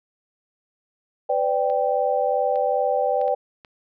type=chord; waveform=sine; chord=G major; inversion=first; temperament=equal with one note detuned; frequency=504.8 / 587.3 / 784 Hz; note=B4 / D5 / G5; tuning=+38 / 0 / 0 cents; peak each=-23 dBFS; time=1.29-3.35 s; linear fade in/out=10 ms
type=clicks; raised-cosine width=0.3 ms; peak=-28 dBFS; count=5; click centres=1.7 / 2.558 / 3.214 / 3.28 / 3.648 s
effects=none